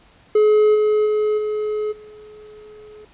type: tone with level steps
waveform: triangle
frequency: 425.1 Hz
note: G#4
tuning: 40 cents sharp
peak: -9 / -12 / -14 / -18 / -37 dBFS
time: 0.35-3.05 s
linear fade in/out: 5 ms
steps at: 0.74 / 1.05 / 1.37 / 1.91 s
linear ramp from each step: 20 ms
effects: pink hiss -52 dBFS RMS until 3.13 s + resampled to 8000 Hz